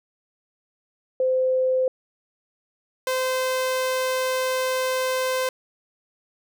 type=tone pair in turn; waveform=sine / sawtooth; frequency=516 / 516 Hz; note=C5 / C5; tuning=-24 / -24 cents; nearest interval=unison; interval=0 cents; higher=neither; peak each=-18 dBFS; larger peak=neither; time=1.2-1.88 / 3.07-5.49 s; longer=second; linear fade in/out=2 ms; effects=none